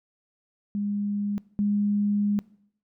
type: tone pair in turn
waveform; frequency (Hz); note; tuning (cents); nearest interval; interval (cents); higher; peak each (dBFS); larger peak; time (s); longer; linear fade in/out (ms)
sine; 204.2 / 205.2; G#3 / G#3; -29 / -21; unison; 8; second; -25 / -21; second; 0.75-1.38 / 1.59-2.39; second; 0
effects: noise-tail reverb RT60 0.7 s tail -22 dB re dry